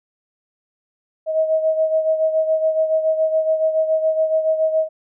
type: beating tone pair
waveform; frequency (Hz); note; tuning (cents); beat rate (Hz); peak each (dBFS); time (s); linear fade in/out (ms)
sine; 633 / 640.1; D#5 / D#5; +30 / +49; 7.1; -16 / -23; 1.26-4.89; 50
effects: none